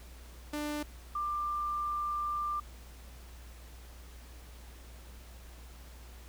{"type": "tone pair in turn", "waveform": ["sawtooth", "sine"], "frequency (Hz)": [297, 1188], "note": ["D4", "D6"], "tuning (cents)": [20, 20], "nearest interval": "2 octaves", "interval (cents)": 2400, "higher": "second", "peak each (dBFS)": [-30, -31], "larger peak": "first", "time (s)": [[0.53, 0.83], [1.15, 2.6]], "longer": "second", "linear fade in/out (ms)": 5, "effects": ["added 60 Hz sine -48 dBFS peak until 6.28 s", "pink hiss -56 dBFS RMS until 6.28 s"]}